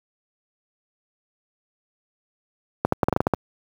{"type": "clicks", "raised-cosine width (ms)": 1, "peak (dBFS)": -3, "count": 9, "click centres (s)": [2.85, 2.924, 3.032, 3.085, 3.127, 3.164, 3.205, 3.269, 3.337], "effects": ["high-pass 80 Hz 12 dB/octave", "7-bit"]}